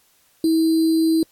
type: tone with sample-and-hold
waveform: sine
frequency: 323.2 Hz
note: E4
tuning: 34 cents flat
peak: -14 dBFS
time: 0.44-1.23 s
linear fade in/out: 2 ms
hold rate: 4410 Hz
effects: white hiss -59 dBFS RMS until 1.31 s + AAC 64 kbps